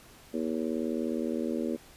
harmonic tone, 79.7 Hz, D#2, 42 cents sharp, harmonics 3 / 4 / 5 / 6 / 7, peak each -32 / -34 / -36 / -38 / -39 dBFS, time 0.33-1.77 s, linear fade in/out 20 ms, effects pink hiss -54 dBFS RMS until 1.96 s + resampled to 32000 Hz

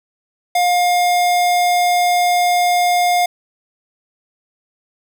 square tone, 710 Hz, F5, 28 cents sharp, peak -13 dBFS, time 0.55-3.26 s, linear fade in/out 5 ms, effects none

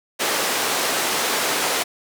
pink band-pass noise, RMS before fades -22 dBFS, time 0.19-1.84 s, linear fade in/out 20 ms, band 440 to 13000 Hz, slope 12 dB/octave, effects none

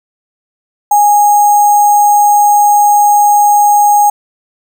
sine tone with sample-and-hold, 825 Hz, G#5, 12 cents flat, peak -4 dBFS, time 0.91-4.1 s, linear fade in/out 5 ms, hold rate 7350 Hz, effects none

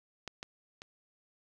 clicks, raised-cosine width 0.2 ms, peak -22 / -23 / -28 dBFS, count 3, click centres 0.277 / 0.429 / 0.819 s, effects none

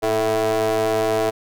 35% pulse ring-modulated tone, 110.4 Hz, A2, 6 cents sharp, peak -13 dBFS, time 0.02-1.31 s, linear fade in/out 20 ms, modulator 549 Hz, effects none

